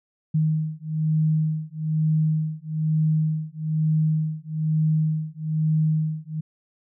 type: beating tone pair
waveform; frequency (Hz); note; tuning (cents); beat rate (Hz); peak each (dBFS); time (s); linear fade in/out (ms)
sine; 155.7 / 156.8; D#3 / D#3; +2 / +14; 1.1; -23; 0.34-6.41; 10
effects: none